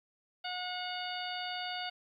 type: harmonic tone with a mistuned harmonic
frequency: 726 Hz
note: F#5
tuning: 33 cents flat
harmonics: 1 / 2 / 3 / 4 / 5 / 6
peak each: -40 / -43 / -46 / -42 / -45 / -45 dBFS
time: 0.44-1.9 s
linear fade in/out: 10 ms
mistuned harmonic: 6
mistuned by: +79 cents
effects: 12-bit